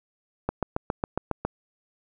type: click train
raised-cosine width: 1 ms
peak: -11 dBFS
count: 8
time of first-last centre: 0.49-1.45 s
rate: 7.29 Hz
effects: none